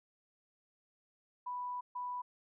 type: tone bursts at uneven times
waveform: sine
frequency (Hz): 987.8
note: B5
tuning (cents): 0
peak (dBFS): -37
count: 2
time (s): 1.46-1.81 / 1.95-2.22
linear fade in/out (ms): 10
effects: none